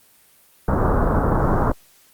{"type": "low-pass noise", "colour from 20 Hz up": "pink", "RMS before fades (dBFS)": -18, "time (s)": [0.68, 1.72], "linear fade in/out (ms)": 5, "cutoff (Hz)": 1400, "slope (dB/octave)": 48, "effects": ["white hiss -54 dBFS RMS until 2.13 s", "Opus 32 kbps"]}